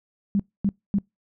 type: tone bursts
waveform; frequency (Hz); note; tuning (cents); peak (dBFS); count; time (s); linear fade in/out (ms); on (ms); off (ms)
sine; 200; G3; +35; -18; 3; 0.35-0.985; 0; 45; 250
effects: noise-tail reverb RT60 0.2 s tail -26 dB re dry